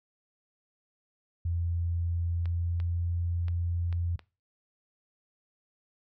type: tone with pitch glide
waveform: sine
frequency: 85.3 to 86.14 Hz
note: F2 to F2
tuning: -40 to -23 cents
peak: -27 dBFS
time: 1.45-4.16 s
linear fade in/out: 5 ms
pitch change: +17 cents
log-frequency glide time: 2.26-3.13 s
type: clicks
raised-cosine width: 0.3 ms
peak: -30 dBFS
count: 5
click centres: 2.457 / 2.801 / 3.483 / 3.927 / 4.193 s
effects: noise-tail reverb RT60 0.3 s tail -20 dB re dry